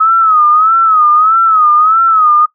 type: tone with vibrato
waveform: sine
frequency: 1275 Hz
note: D#6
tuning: 42 cents sharp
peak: -5 dBFS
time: 0-2.46 s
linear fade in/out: 10 ms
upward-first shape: sine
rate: 1.6 Hz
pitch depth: 100 cents each way
effects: noise-tail reverb RT60 0.1 s tail -17 dB re dry